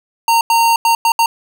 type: tone bursts at uneven times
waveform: square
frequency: 921 Hz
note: A#5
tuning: 21 cents flat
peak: -10 dBFS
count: 5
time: 0.28-0.41 / 0.5-0.76 / 0.85-0.95 / 1.05-1.12 / 1.19-1.26 s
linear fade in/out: 2 ms
effects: none